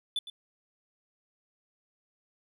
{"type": "tone with echo", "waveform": "triangle", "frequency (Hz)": 3490, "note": "A7", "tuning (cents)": -15, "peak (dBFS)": -26, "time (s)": [0.16, 0.19], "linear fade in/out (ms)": 2, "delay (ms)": 110, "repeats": 1, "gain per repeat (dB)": -13, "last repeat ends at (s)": 0.3, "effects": []}